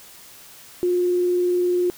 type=tone with vibrato; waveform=sine; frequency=356.6 Hz; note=F4; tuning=36 cents sharp; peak=-17 dBFS; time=0.83-1.9 s; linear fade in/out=0 ms; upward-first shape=sine; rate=20 Hz; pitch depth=14 cents each way; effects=white hiss -45 dBFS RMS until 1.97 s

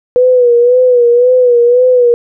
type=tone with vibrato; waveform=sine; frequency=490.6 Hz; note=B4; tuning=12 cents flat; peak=-4 dBFS; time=0.16-2.14 s; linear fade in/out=0 ms; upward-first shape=sine; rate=1.9 Hz; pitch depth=60 cents each way; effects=none

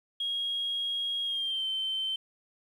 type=tone with pitch glide; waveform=sine; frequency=3280 to 3096 Hz; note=G#7 to G7; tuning=-22 to -22 cents; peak=-28 dBFS; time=0.2-2.16 s; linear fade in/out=5 ms; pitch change=-100 cents; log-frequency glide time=1.24-1.66 s; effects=tanh soft clip ceiling -24 dBFS + 10-bit

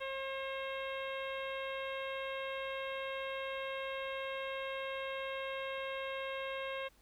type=harmonic tone; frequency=537 Hz; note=C5; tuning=45 cents sharp; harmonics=1 / 2 / 3 / 4 / 5 / 6 / 7; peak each=-40 / -45 / -47 / -47 / -48 / -51 / -53 dBFS; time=0-6.89 s; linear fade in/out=20 ms; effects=added 50 Hz sine -68 dBFS peak until 7.01 s + pink hiss -68 dBFS RMS until 7.01 s

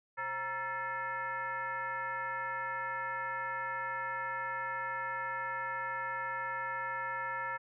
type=tone with frequency modulation; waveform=sine; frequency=1343 Hz; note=E6; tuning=32 cents sharp; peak=-34 dBFS; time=0.17-7.58 s; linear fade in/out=20 ms; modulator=405 Hz; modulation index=1.5; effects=none

